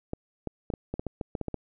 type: clicks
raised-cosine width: 2 ms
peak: -18 dBFS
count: 12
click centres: 0.134 / 0.473 / 0.702 / 0.738 / 0.94 / 0.995 / 1.067 / 1.212 / 1.352 / 1.413 / 1.483 / 1.543 s
effects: none